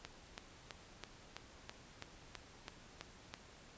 click train, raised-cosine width 0.2 ms, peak -27 dBFS, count 11, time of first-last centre 0.05-3.339 s, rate 3.04 Hz, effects pink hiss -59 dBFS RMS until 3.77 s + resampled to 16000 Hz

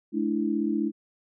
sine chord, A suspended fourth, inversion none, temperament equal with one note detuned, 215.3 / 293.7 / 329.6 Hz, A3 / D4 / E4, -37 / 0 / 0 cents, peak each -28 dBFS, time 0.12-0.92 s, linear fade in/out 50 ms, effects none

